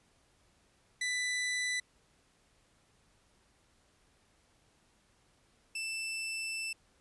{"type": "tone pair in turn", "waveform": "sawtooth", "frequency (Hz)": [1989, 2655], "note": ["B6", "E7"], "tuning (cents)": [12, 12], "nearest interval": "perfect fourth", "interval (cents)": 500, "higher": "second", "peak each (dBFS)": [-28, -32], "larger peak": "first", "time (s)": [[1.01, 1.8], [5.75, 6.73]], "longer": "second", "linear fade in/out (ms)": 5, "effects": ["pink hiss -69 dBFS RMS until 7 s", "resampled to 24000 Hz"]}